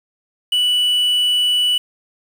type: tone with quantisation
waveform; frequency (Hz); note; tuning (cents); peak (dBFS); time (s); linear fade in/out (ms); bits
triangle; 2960; F#7; 0; -12; 0.52-1.78; 5; 6
effects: none